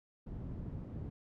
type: low-pass noise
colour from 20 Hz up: white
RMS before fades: -43 dBFS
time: 0.26-1.1 s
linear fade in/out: 10 ms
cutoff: 160 Hz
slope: 12 dB/octave
effects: none